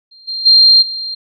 sine tone with level steps, 4186 Hz, C8, in tune, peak -39 / -19 / -4 / -20 dBFS, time 0.11-1.15 s, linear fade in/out 10 ms, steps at 0.27 / 0.45 / 0.81 s, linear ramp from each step 20 ms, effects none

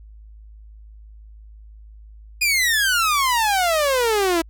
sawtooth exponential sweep, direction down, 2488 to 322.7 Hz, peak -13 dBFS, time 2.41-4.42 s, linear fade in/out 10 ms, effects added 53 Hz sine -40 dBFS peak until 4.49 s

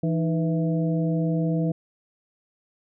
harmonic tone with a mistuned harmonic, 164.81 Hz, E3, in tune, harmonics 1 / 2 / 3 / 4, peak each -22 / -28 / -32 / -34 dBFS, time 0.03-1.72 s, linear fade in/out 5 ms, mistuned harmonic 2, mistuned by -97 cents, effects none

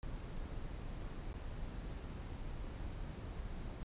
brown noise with dropouts, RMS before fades -44 dBFS, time 0.03-3.83 s, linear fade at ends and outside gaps 0 ms, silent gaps 1.33-1.341 / 3.414-3.419 s, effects resampled to 8000 Hz

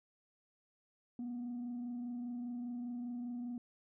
sine tone with frequency modulation, 242.4 Hz, B3, 32 cents flat, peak -37 dBFS, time 1.19-3.58 s, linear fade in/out 2 ms, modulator 25 Hz, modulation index 0.23, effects tanh soft clip ceiling -37 dBFS

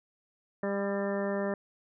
harmonic tone with a mistuned harmonic, 199.5 Hz, G3, 31 cents sharp, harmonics 1 / 2 / 3 / 4 / 5 / 6 / 7 / 8 / 9, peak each -33 / -34 / -33 / -45 / -43 / -46 / -47 / -48 / -42 dBFS, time 0.63-1.54 s, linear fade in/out 2 ms, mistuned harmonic 7, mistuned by -36 cents, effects none

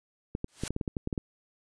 clicks, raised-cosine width 3 ms, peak -18 dBFS, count 11, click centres 0.351 / 0.444 / 0.636 / 0.706 / 0.764 / 0.812 / 0.878 / 0.968 / 1.074 / 1.128 / 1.178 s
white noise with exponential growth, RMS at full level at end -33 dBFS, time 0.48-0.68 s, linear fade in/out 2 ms, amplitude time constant 43 ms
effects resampled to 22050 Hz

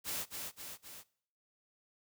white noise with echo, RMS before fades -38 dBFS, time 0.04-0.26 s, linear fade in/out 50 ms, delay 260 ms, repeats 3, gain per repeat -4 dB, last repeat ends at 1.04 s, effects noise-tail reverb RT60 0.6 s tail -22 dB re dry

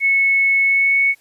sine tone with pitch glide, 2200 to 2215 Hz, C#7 to C#7, -14 to -2 cents, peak -12 dBFS, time 0-1.15 s, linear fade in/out 50 ms, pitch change +12 cents, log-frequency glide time 0.64-0.99 s, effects white hiss -55 dBFS RMS until 1.2 s + resampled to 32000 Hz

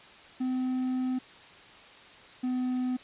triangle tone pair in turn, 256 / 252.6 Hz, C4 / B3, -38 / +39 cents, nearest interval unison, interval 23 cents, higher first, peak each -25 dBFS, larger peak neither, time 0.4-1.19 / 2.43-2.97 s, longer first, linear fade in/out 10 ms, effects white hiss -51 dBFS RMS until 3.03 s + resampled to 8000 Hz

